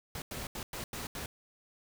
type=noise bursts at uneven times; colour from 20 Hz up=pink; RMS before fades=-40 dBFS; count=6; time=0.15-0.22 / 0.31-0.47 / 0.55-0.63 / 0.73-0.84 / 0.93-1.07 / 1.15-1.26 s; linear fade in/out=2 ms; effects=none